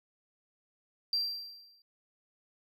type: tone with exponential decay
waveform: triangle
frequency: 4718 Hz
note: D8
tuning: 7 cents sharp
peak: -23 dBFS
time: 1.13-1.82 s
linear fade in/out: 2 ms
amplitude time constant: 150 ms
effects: tanh soft clip ceiling -24 dBFS